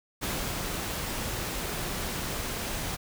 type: noise with ADSR envelope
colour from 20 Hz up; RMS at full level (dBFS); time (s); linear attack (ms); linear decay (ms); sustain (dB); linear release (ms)
pink; -31; 0.21-2.97; 24; 310; -2; 24
effects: none